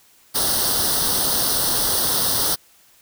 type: noise with comb filter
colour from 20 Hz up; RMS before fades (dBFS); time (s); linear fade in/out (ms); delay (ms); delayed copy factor
white; -20; 0.34-2.56; 20; 0.21; +0.85
effects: white hiss -54 dBFS RMS until 3.01 s